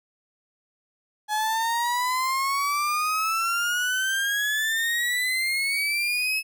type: exponential sweep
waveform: 35% pulse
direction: up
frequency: 842 to 2600 Hz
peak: -21 dBFS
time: 1.28-6.43 s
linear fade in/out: 50 ms
effects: none